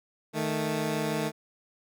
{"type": "tone pair together", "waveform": "15% pulse", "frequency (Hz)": [155.56, 220], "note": ["D#3", "A3"], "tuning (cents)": [0, 0], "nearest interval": "tritone", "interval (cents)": 600, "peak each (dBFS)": -24, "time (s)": [0.33, 1.32], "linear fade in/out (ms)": 50, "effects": []}